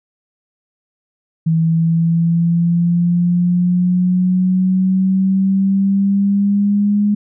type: exponential sweep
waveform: sine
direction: up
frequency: 162 to 207.1 Hz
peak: -11 dBFS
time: 1.46-7.15 s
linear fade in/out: 10 ms
effects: none